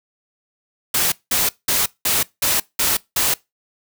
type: noise bursts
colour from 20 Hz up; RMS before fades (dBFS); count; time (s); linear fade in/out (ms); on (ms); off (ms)
white; -18; 7; 0.94-3.34; 5; 180; 190
effects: noise-tail reverb RT60 0.2 s tail -22 dB re dry